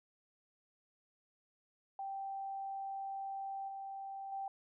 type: tone with level steps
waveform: sine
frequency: 782 Hz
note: G5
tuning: 4 cents flat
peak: -39 / -42 / -38 dBFS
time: 1.99-4.48 s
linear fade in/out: 2 ms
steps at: 3.68 / 4.32 s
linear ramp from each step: 5 ms
effects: none